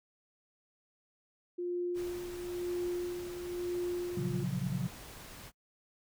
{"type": "tone with tremolo", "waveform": "sine", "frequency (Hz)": 353.2, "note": "F4", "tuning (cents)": 20, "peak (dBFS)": -31, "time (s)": [1.58, 4.44], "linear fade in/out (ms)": 10, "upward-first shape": "sine", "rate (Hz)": 1, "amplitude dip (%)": 60}
{"type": "noise", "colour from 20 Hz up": "pink", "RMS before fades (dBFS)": -49, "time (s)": [1.94, 5.52], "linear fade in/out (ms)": 50}
{"type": "chord", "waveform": "sine", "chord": "Gb major seventh", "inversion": "first", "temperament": "equal", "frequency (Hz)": [116.54, 138.59, 174.61, 185], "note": ["Bb2", "Db3", "F3", "Gb3"], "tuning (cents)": [0, 0, 0, 0], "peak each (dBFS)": [-40, -35, -38, -37], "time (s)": [4.17, 4.88], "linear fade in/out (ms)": 5}
{"effects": ["noise-tail reverb RT60 0.1 s tail -24 dB re dry"]}